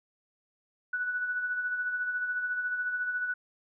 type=tone with tremolo; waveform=sine; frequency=1480 Hz; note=F#6; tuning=in tune; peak=-27 dBFS; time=0.93-3.34 s; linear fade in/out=5 ms; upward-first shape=sine; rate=14 Hz; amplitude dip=45%; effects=none